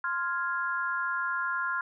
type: chord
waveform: sine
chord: F minor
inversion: second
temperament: equal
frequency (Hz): 1046.5 / 1396.9 / 1661.2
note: C6 / F6 / Ab6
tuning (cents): 0 / 0 / 0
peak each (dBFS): -33 / -30 / -35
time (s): 0.04-1.81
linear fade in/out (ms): 2
effects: none